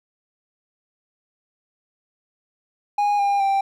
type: tone with pitch steps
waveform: triangle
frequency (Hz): 822 / 803.7 / 785.8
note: G#5 / G5 / G5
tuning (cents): -18 / +43 / +4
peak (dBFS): -15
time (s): 2.98-3.61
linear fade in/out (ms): 5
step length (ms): 210
effects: none